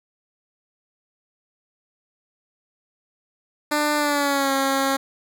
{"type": "tone with pitch glide", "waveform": "10% pulse", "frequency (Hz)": [297.7, 271.4], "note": ["D4", "C#4"], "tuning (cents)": [24, -36], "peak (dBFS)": -11, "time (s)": [3.71, 4.97], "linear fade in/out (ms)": 10, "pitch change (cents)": -160, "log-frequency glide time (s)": [3.96, 4.52], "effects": []}